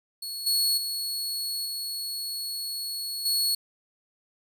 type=tone with level steps; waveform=sawtooth; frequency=4363 Hz; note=C#8; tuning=28 cents flat; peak=-30 / -19 / -26 / -28 / -20 dBFS; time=0.22-3.55 s; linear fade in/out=5 ms; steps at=0.46 / 0.77 / 1.65 / 3.25 s; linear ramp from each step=10 ms; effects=none